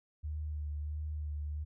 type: tone with vibrato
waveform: sine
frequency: 75.2 Hz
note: D2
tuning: 42 cents sharp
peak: -35 dBFS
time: 0.23-1.65 s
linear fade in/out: 20 ms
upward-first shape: sine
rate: 1.5 Hz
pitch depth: 27 cents each way
effects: none